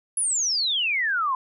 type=exponential sweep; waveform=sine; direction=down; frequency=10620 to 1000 Hz; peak=-21 dBFS; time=0.17-1.35 s; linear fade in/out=2 ms; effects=none